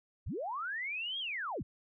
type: linear two-way sweep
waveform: sine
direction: up then down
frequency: 31.74 to 3322 to 31.74 Hz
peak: -35 dBFS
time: 0.26-1.63 s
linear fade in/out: 10 ms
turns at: 1.19 s
effects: none